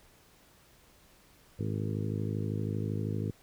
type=harmonic tone with a mistuned harmonic; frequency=52.7 Hz; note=G#1; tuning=26 cents sharp; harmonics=2 / 3 / 4 / 5 / 6 / 7 / 8 / 9; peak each=-33 / -37 / -39 / -41 / -43 / -44 / -45 / -46 dBFS; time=1.59-3.31 s; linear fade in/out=5 ms; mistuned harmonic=9; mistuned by=-19 cents; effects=pink hiss -61 dBFS RMS until 3.42 s